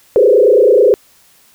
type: tone with frequency modulation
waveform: sine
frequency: 458.7 Hz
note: A#4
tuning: 28 cents flat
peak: -5 dBFS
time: 0.16-0.94 s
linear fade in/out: 0 ms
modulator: 29.1 Hz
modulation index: 2.5
effects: white hiss -49 dBFS RMS until 1.54 s